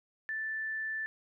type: tone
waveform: sine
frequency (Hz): 1761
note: A6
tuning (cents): +1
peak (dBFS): -33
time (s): 0.29-1.06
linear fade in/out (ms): 0
effects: none